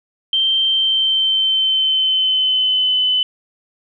sine tone with pitch glide, 3136 to 3019 Hz, G7 to F#7, 0 to +34 cents, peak -13 dBFS, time 0.33-3.23 s, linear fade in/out 2 ms, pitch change -66 cents, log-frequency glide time 0.64-3.03 s, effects none

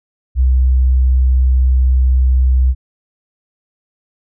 sine tone, 64 Hz, C2, 38 cents flat, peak -8 dBFS, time 0.35-2.75 s, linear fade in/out 50 ms, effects none

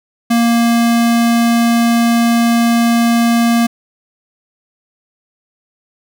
square tone, 233.6 Hz, A#3, 4 cents sharp, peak -10 dBFS, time 0.3-3.67 s, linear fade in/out 10 ms, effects none

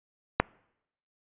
click, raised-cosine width 0.5 ms, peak -4 dBFS, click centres 0.4 s, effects noise-tail reverb RT60 0.8 s tail -26 dB re dry + resampled to 8000 Hz

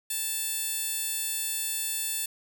15% pulse tone with high-pass filter, 880 Hz, A5, in tune, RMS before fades -31 dBFS, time 0.1-2.26 s, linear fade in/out 5 ms, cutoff 6800 Hz, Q 0.63, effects 9-bit

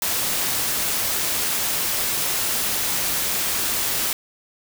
white noise, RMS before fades -23 dBFS, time 0.02-4.13 s, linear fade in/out 2 ms, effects none

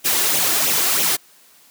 white noise with flanger, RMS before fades -18 dBFS, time 0.04-1.17 s, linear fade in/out 20 ms, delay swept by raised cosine 0.31 to 2.91 ms, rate 3.1 Hz, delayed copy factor +0.55, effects white hiss -51 dBFS RMS until 1.7 s + high-pass 150 Hz 12 dB/octave

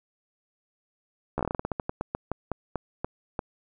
slowing click train, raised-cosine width 1 ms, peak -14 dBFS, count 20, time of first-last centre 1.38-3.392 s, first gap 13 ms, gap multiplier 1.2, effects none

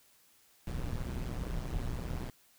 brown noise with amplitude modulation, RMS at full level -33 dBFS, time 0.67-2.3 s, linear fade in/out 2 ms, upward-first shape sine, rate 123 Hz, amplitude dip 80%, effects white hiss -65 dBFS RMS until 2.58 s

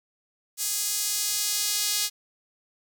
sawtooth tone with high-pass filter sweep, 414.8 Hz, G#4, 2 cents flat, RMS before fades -27 dBFS, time 0.57-2.1 s, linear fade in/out 50 ms, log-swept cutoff 6800 to 4500 Hz, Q 1.1, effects none

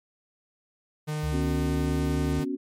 45% pulse tone, 152.1 Hz, D#3, 39 cents flat, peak -28 dBFS, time 1.07-2.45 s, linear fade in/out 20 ms
sine tone with pitch glide, 71.7 to 73.16 Hz, D2 to D2, -41 to -6 cents, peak -28 dBFS, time 1.23-2.4 s, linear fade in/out 5 ms, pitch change +35 cents, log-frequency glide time 1.84-2.02 s
sine chord, B suspended second, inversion none, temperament equal, 246.9 / 277.2 / 370 Hz, B3 / C#4 / F#4, 0 / 0 / 0 cents, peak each -33 / -29 / -34 dBFS, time 1.32-2.57 s, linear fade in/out 20 ms
effects MP3 64 kbps

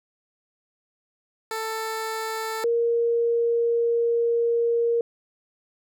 15% pulse / sine tone pair in turn, 443.1 / 467.8 Hz, A4 / A#4, +12 / +6 cents, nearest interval minor second, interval 94 cents, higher second, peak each -21 / -19 dBFS, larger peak second, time 1.51-2.64 / 2.64-5.01 s, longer second, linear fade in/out 2 ms, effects none

